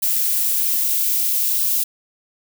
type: noise with high-pass filter sweep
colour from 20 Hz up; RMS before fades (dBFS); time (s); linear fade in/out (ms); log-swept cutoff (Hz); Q
violet; -19; 0.02-1.84; 10; 1600 to 2800; 1
effects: none